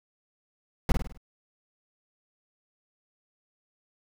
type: noise with echo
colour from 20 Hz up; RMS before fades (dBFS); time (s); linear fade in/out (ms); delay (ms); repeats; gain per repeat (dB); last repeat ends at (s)
brown; -18; 0.89-0.92; 2; 51; 5; -6; 1.175
effects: none